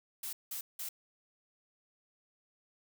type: noise bursts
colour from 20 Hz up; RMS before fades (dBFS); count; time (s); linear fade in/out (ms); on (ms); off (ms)
blue; -40; 3; 0.23-0.89; 5; 100; 180
effects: none